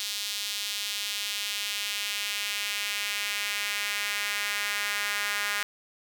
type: tone with high-pass filter sweep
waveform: sawtooth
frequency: 205 Hz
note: G#3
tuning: 22 cents flat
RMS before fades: -31 dBFS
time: 0-5.63 s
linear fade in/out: 0 ms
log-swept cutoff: 3700 to 1700 Hz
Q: 1.7
effects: none